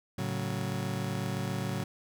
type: chord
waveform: 35% pulse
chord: F# minor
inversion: first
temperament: just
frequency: 111 / 138.75 / 185 Hz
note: A2 / C#3 / F#3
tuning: +16 / +2 / 0 cents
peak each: -34 dBFS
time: 0.18-1.84 s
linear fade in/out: 5 ms
effects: none